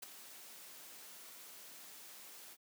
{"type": "noise with ADSR envelope", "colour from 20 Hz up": "white", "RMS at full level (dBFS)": -44, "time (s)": [0.02, 2.57], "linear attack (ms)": 11, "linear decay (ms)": 12, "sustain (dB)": -10, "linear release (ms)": 47, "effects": ["high-pass 200 Hz 12 dB/octave"]}